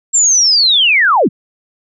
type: linear sweep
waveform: sine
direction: down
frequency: 7500 to 122.3 Hz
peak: -7 dBFS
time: 0.13-1.29 s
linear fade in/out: 20 ms
effects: none